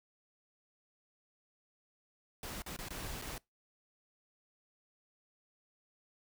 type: noise with dropouts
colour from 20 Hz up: pink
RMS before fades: -43 dBFS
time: 2.43-3.38 s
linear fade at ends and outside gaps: 2 ms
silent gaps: 2.621-2.662 / 2.765-2.788 / 2.886-2.905 / 3.216-3.221 s
effects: noise-tail reverb RT60 0.2 s tail -24 dB re dry